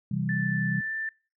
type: chord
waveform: sine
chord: C major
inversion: none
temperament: equal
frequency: 130.81 / 164.81 / 196 Hz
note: C3 / E3 / G3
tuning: 0 / 0 / 0 cents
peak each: -30 dBFS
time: 0.11-0.81 s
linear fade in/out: 5 ms
type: tone with pitch glide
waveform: sine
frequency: 1760 to 1773.3 Hz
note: A6 to A6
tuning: 0 to +13 cents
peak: -29 dBFS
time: 0.29-1.09 s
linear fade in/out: 2 ms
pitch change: +13 cents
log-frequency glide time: 0.77-0.93 s
effects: noise-tail reverb RT60 0.4 s tail -25 dB re dry